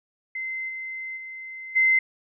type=tone with level steps; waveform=sine; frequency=2068 Hz; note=C7; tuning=21 cents flat; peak=-28 / -31 / -35 / -16 dBFS; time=0.35-1.99 s; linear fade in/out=5 ms; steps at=0.68 / 1.16 / 1.75 s; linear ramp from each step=20 ms; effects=none